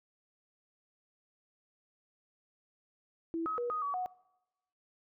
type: tone with pitch steps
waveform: sine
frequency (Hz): 330.2 / 1274 / 482.3 / 1246 / 1137 / 734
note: E4 / D#6 / B4 / D#6 / C#6 / F#5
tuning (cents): +3 / +41 / -41 / +2 / +44 / -14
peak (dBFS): -32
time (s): 3.34-4.06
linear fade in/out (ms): 0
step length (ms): 120
effects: noise-tail reverb RT60 1.0 s tail -23 dB re dry